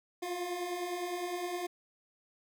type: beating tone pair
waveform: 25% pulse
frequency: 346.2 / 356 Hz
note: F4 / F4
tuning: -15 / +33 cents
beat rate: 9.8 Hz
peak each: -38 / -32 dBFS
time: 0.22-1.67 s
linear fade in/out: 10 ms
effects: none